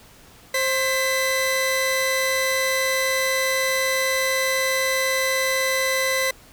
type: tone pair together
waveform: sawtooth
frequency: 528 / 2012 Hz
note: C5 / B6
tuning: +16 / +32 cents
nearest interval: octave + major seventh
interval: 2316 cents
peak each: -19 dBFS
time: 0.54-6.31 s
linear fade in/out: 5 ms
effects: pink hiss -49 dBFS RMS until 6.52 s